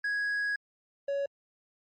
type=tone pair in turn; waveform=triangle; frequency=1661.2 / 559.7 Hz; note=G#6 / C#5; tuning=0 / +17 cents; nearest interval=octave + perfect fifth; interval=1883 cents; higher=first; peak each=-26 dBFS; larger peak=neither; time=0.04-0.56 / 1.08-1.26 s; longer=first; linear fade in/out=5 ms; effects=MP3 32 kbps